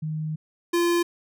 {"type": "tone pair in turn", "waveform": ["sine", "square"], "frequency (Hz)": [155.56, 344.6], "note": ["D#3", "F4"], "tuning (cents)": [0, -23], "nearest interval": "octave + major second", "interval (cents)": 1377, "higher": "second", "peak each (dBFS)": [-26, -20], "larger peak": "second", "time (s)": [[0.02, 0.36], [0.73, 1.03]], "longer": "first", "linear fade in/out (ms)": 10, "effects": []}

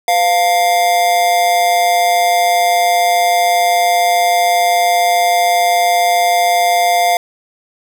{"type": "tone with amplitude modulation", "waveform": "square", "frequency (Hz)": 701, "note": "F5", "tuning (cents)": 6, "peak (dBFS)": -8, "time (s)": [0.08, 7.17], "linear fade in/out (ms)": 2, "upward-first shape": "sine", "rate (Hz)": 195, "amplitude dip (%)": 60, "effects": ["8-bit"]}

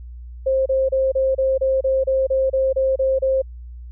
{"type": "tone bursts", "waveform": "sine", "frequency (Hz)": 530, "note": "C5", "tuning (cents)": 22, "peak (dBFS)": -15, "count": 13, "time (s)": [0.46, 3.42], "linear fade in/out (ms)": 10, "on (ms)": 200, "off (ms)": 30, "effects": ["added 60 Hz sine -33 dBFS peak until 3.91 s"]}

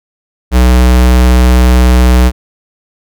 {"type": "tone", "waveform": "square", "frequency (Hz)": 62.1, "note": "B1", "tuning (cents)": 10, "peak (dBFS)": -4, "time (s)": [0.51, 2.32], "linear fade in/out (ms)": 50, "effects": []}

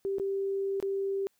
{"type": "tone with dropouts", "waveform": "sine", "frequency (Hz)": 392, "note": "G4", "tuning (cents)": 0, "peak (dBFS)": -28, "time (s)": [0.05, 1.27], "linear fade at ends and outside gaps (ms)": 0, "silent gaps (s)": [[0.184, 0.198], [0.801, 0.826]], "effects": ["white hiss -73 dBFS RMS until 1.39 s"]}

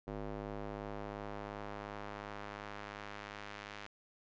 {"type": "tone with band-pass filter sweep", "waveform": "square", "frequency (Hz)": 51.4, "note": "G#1", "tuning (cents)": -17, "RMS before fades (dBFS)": -45, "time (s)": [0.07, 3.87], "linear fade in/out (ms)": 10, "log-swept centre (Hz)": [470, 2200], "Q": 0.8, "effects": ["resampled to 16000 Hz"]}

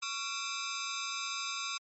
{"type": "ring-modulated tone", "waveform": "10% pulse", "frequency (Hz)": 1244.5, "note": "D#6", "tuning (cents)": 0, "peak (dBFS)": -23, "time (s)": [0.02, 1.78], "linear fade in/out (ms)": 10, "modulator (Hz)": 127, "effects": ["low-pass 9000 Hz 12 dB/octave", "MP3 32 kbps"]}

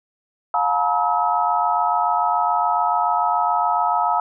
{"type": "tone cluster", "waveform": "sine", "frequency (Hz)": [709, 866, 953, 1284], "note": ["F5", "A5", "A#5", "E6"], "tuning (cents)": [26, -28, 38, -46], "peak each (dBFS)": -22, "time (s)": [0.54, 4.2], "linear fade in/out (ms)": 2, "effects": []}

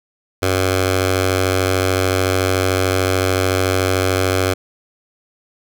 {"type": "tone with notch filter", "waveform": "10% pulse", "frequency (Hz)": 93.6, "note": "F#2", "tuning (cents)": 20, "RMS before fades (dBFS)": -17, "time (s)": [0.42, 4.54], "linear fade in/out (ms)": 10, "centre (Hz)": 190, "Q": 0.82, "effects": []}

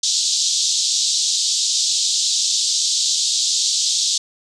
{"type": "band-pass noise", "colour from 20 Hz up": "pink", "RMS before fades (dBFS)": -19, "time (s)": [0.03, 4.18], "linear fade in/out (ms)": 5, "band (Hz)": [3600, 7700], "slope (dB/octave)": 48, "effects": []}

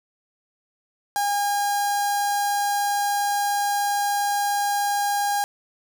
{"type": "tone with notch filter", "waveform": "sawtooth", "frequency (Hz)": 813, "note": "G#5", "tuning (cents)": -37, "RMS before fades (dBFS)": -23, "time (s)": [1.16, 5.44], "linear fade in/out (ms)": 0, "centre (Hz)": 2600, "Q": 0.9, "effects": []}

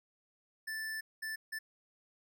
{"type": "tone bursts at uneven times", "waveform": "square", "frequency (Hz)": 1760, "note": "A6", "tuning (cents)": 0, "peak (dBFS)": -38, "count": 3, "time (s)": [[0.67, 1.01], [1.22, 1.36], [1.52, 1.59]], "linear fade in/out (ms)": 10, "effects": []}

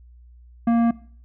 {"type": "tone with tanh clipping", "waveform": "triangle", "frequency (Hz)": 232.8, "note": "A#3", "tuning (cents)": -2, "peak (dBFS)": -17, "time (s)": [0.67, 0.91], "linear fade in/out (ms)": 5, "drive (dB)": 16, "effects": ["noise-tail reverb RT60 0.5 s tail -20 dB re dry", "added 60 Hz sine -45 dBFS peak until 1.24 s"]}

